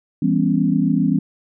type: chord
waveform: sine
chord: C# half-diminished seventh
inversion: first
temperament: just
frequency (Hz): 166.31 / 199.57 / 249.5 / 277.2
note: E3 / G3 / B3 / C#4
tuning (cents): +16 / +31 / +18 / 0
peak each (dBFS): -20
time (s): 0.22-1.19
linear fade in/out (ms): 5
effects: none